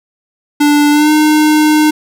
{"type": "tone with pitch glide", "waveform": "square", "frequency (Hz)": [293.3, 305.2], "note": ["D4", "D#4"], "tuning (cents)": [-2, -33], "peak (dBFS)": -7, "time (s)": [0.6, 1.91], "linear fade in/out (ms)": 10, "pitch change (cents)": 69, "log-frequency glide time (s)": [0.91, 1.11], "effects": []}